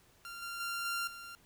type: tone with level steps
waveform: sawtooth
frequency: 1386 Hz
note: F6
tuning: 14 cents flat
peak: -40 / -36 / -32 / -30 / -42 dBFS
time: 0.25-1.35 s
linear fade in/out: 0 ms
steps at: 0.42 / 0.6 / 0.85 / 1.07 s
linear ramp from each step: 5 ms
effects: pink hiss -65 dBFS RMS until 1.45 s